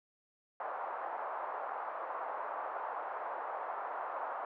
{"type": "band-pass noise", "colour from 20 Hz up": "pink", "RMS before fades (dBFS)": -40, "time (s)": [0.6, 4.45], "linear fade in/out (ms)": 2, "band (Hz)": [660, 1200], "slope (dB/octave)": 24, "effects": []}